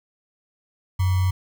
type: tone with sample-and-hold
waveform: sine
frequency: 92.5 Hz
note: F#2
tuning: in tune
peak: -17 dBFS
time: 0.99-1.31 s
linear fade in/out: 10 ms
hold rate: 1050 Hz
effects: none